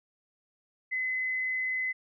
sine tone, 2031 Hz, B6, 48 cents sharp, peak -28 dBFS, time 0.91-1.93 s, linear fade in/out 20 ms, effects none

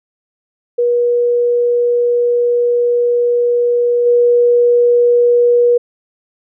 sine tone with level steps, 481.4 Hz, B4, 44 cents flat, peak -10 / -7 dBFS, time 0.78-5.78 s, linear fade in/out 10 ms, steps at 4.05 s, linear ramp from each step 20 ms, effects none

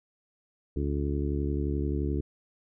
harmonic tone, 71.5 Hz, D2, 46 cents flat, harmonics 1 / 2 / 3 / 4 / 5 / 6, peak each -29 / -34 / -39 / -34 / -35 / -39 dBFS, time 0.76-2.21 s, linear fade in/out 5 ms, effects none

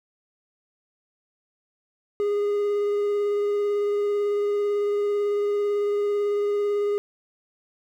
triangle tone with vibrato, 410.5 Hz, G#4, 20 cents flat, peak -19 dBFS, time 2.2-6.98 s, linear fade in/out 0 ms, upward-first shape sine, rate 18 Hz, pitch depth 12 cents each way, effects 10-bit

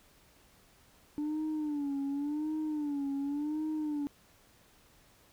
sine tone with vibrato, 293.7 Hz, D4, in tune, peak -29 dBFS, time 1.18-4.07 s, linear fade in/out 0 ms, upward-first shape sine, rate 0.9 Hz, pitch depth 100 cents each way, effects tanh soft clip ceiling -30 dBFS + pink hiss -63 dBFS RMS until 5.32 s

